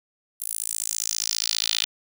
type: tone with high-pass filter sweep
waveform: 10% pulse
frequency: 54.9 Hz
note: A1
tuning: 3 cents flat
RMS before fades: -27 dBFS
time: 0.4-1.85 s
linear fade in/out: 10 ms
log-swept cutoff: 11000 to 3400 Hz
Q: 2.7
effects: none